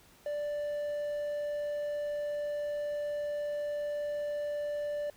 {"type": "tone", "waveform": "triangle", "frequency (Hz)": 587.3, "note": "D5", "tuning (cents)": 0, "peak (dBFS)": -30, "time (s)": [0.26, 5.1], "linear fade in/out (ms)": 2, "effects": ["pink hiss -60 dBFS RMS until 5.16 s"]}